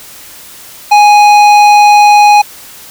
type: tone with tanh clipping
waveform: triangle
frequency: 830 Hz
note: G#5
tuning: 1 cent flat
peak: -3 dBFS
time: 0.91-2.42 s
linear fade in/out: 10 ms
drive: 18 dB
effects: white hiss -32 dBFS RMS until 2.9 s

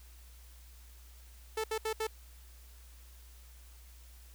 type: tone bursts at uneven times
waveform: sawtooth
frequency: 439.4 Hz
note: A4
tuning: 2 cents flat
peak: -28 dBFS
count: 4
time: 1.57-1.64 / 1.71-1.78 / 1.85-1.93 / 2-2.07 s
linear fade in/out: 5 ms
effects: added 60 Hz sine -52 dBFS peak until 4.34 s + white hiss -61 dBFS RMS until 4.34 s

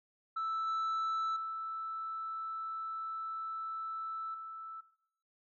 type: tone with level steps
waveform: sine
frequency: 1318.5 Hz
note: E6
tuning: in tune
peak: -31 / -29 / -37 / -43 dBFS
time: 0.36-4.81 s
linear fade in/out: 10 ms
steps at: 0.67 / 1.36 / 4.34 s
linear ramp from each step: 5 ms
effects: noise-tail reverb RT60 0.7 s tail -18 dB re dry + tanh soft clip ceiling -31 dBFS

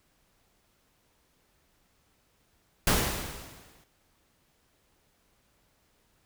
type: noise with exponential decay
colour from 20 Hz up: pink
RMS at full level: -22 dBFS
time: 2.87-3.84 s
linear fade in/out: 2 ms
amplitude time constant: 210 ms
effects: pink hiss -69 dBFS RMS until 6.25 s

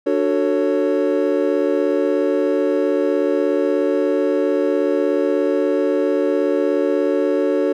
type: chord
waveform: triangle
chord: D major seventh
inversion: none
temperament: equal with one note detuned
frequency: 293.7 / 370 / 446.9 / 554.4 Hz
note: D4 / F#4 / A4 / C#5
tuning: 0 / 0 / +27 / 0 cents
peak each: -19 dBFS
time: 0.06-7.73 s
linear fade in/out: 10 ms
effects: none

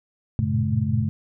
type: tone cluster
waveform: sine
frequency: 95.4 / 113.4 / 118.6 / 138.8 / 214 Hz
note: G2 / A#2 / A#2 / C#3 / A3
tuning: -47 / -47 / +30 / +3 / -48 cents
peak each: -26 dBFS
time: 0.39-1.09 s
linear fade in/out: 0 ms
effects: none

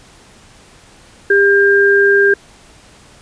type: tone pair together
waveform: sine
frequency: 399.7 / 1600 Hz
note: G4 / G6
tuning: +34 / +35 cents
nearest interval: 2 octaves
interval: 2401 cents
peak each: -10 dBFS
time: 1.3-2.34 s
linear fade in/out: 5 ms
effects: pink hiss -44 dBFS RMS until 3.21 s + resampled to 22050 Hz

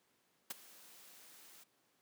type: noise with ADSR envelope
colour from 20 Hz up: white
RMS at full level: -39 dBFS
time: 0.5-1.64 s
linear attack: 7 ms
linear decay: 20 ms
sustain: -20 dB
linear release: 10 ms
effects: pink hiss -75 dBFS RMS until 2.01 s + high-pass 200 Hz 12 dB/octave

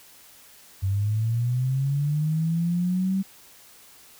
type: linear sweep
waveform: sine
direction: up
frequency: 94.4 to 194.5 Hz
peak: -21 dBFS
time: 0.82-3.23 s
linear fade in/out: 20 ms
effects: white hiss -51 dBFS RMS until 4.19 s

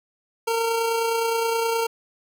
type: tone with amplitude modulation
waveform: 25% pulse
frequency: 457.9 Hz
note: A#4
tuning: 31 cents flat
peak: -16 dBFS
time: 0.47-1.87 s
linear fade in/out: 10 ms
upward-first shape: sine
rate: 29.6 Hz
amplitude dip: 30%
effects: none

